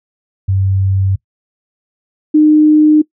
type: tone pair in turn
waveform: sine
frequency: 96.3 / 305.1 Hz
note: G2 / D#4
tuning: -30 / -34 cents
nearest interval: octave + minor sixth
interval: 1996 cents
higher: second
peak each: -10 / -4 dBFS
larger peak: second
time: 0.48-1.16 / 2.34-3.02 s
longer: neither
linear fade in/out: 10 ms
effects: noise-tail reverb RT60 0.1 s tail -21 dB re dry